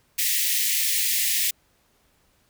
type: high-pass noise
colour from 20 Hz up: white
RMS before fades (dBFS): -23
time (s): 0.18-1.51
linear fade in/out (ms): 10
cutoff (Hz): 1800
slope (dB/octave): 96
effects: pink hiss -64 dBFS RMS until 2.49 s